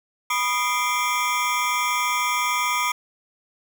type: ring-modulated tone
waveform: 25% pulse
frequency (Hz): 1108.7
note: C#6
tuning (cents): 0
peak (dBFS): -14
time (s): 0.3-2.92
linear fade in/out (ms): 5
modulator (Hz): 125
effects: 9-bit